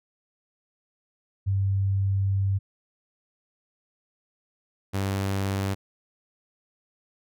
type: tone pair in turn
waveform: sine / sawtooth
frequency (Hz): 97.7 / 97.7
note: G2 / G2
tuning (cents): -5 / -5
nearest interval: unison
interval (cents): 0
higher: neither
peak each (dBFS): -21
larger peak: neither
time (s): 1.46-2.59 / 4.93-5.75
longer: first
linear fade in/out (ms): 20
effects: none